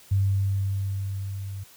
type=tone with level ramp; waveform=sine; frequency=98 Hz; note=G2; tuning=in tune; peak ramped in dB=-18 to -32 dBFS; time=0.11-1.64 s; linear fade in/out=10 ms; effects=white hiss -52 dBFS RMS until 1.76 s